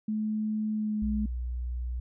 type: tone with pitch glide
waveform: sine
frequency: 215.1 to 211.5 Hz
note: A3 to G#3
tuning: -39 to +32 cents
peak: -27 dBFS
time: 0.08-1.26 s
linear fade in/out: 5 ms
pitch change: -29 cents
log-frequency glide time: 0.73-1.04 s
type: tone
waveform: sine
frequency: 61 Hz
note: B1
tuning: 21 cents flat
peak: -30 dBFS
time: 1.02-2 s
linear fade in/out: 5 ms
effects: none